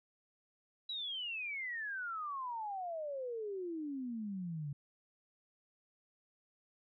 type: exponential sweep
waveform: sine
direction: down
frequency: 3951 to 138.59 Hz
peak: -38 dBFS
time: 0.89-4.73 s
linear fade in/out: 5 ms
effects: none